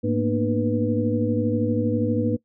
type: tone cluster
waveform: sine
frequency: 105.8 / 228.8 / 241.3 / 303.1 / 490 Hz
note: G#2 / A#3 / B3 / D#4 / B4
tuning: +33 / -32 / -40 / -45 / -14 cents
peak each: -26 dBFS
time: 0.03-2.37 s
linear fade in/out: 20 ms
effects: noise-tail reverb RT60 0.1 s tail -20 dB re dry